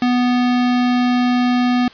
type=tone; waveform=square; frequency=246.9 Hz; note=B3; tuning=in tune; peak=-14 dBFS; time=0.02-1.88 s; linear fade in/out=2 ms; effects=white hiss -42 dBFS RMS until 1.93 s + resampled to 11025 Hz